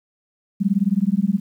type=tone with tremolo; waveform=sine; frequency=197.4 Hz; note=G3; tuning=12 cents sharp; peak=-12 dBFS; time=0.6-1.4 s; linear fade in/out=20 ms; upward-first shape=sine; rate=19 Hz; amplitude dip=100%; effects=9-bit